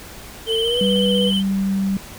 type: tone with pitch glide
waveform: sine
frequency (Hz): 449.8 to 490.5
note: A4 to B4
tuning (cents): +38 to -12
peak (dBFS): -19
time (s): 0.46-1.32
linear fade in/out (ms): 50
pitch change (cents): +150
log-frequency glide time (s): 0.6-0.79
type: tone with vibrato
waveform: triangle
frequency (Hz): 3073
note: G7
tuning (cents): -35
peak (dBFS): -19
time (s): 0.46-1.43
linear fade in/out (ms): 50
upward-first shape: square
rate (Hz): 16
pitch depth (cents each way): 32
type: tone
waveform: sine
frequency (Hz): 194.5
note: G3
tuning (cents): -13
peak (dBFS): -17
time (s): 0.81-1.97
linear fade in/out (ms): 2
effects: added 50 Hz sine -44 dBFS peak until 2.18 s + pink hiss -38 dBFS RMS until 2.18 s